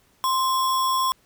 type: tone with sample-and-hold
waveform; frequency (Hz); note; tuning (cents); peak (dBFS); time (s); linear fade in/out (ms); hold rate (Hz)
sine; 1046.5; C6; 0; -19; 0.24-1.12; 0; 4410
effects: pink hiss -61 dBFS RMS until 1.25 s